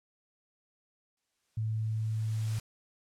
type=noise with exponential growth; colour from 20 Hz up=white; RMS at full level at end=-44 dBFS; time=1.17-2.6 s; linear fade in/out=2 ms; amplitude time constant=310 ms
type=tone; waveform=sine; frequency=110 Hz; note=A2; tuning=in tune; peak=-29 dBFS; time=1.57-2.59 s; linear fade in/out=5 ms
effects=low-pass 9000 Hz 12 dB/octave